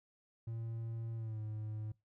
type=tone with pitch glide; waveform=triangle; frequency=114.2 to 107.79 Hz; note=A#2 to A2; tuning=-35 to -35 cents; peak=-37 dBFS; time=0.47-1.92 s; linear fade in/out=5 ms; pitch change=-100 cents; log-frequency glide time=1.15-1.4 s; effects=noise-tail reverb RT60 0.2 s tail -22 dB re dry